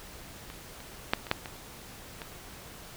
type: clicks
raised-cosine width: 0.3 ms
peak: -27 / -29 / -7 / -24 / -8 / -22 / -22 dBFS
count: 7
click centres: 0.501 / 0.804 / 1.135 / 1.268 / 1.314 / 1.458 / 2.218 s
effects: pink hiss -47 dBFS RMS until 2.96 s